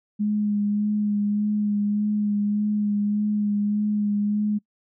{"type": "tone with vibrato", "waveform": "sine", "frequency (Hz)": 207.7, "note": "G#3", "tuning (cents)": 0, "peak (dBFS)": -20, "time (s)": [0.19, 4.59], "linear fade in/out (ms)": 20, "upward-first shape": "sine", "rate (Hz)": 1.7, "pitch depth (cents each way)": 20, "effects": ["noise-tail reverb RT60 0.1 s tail -25 dB re dry"]}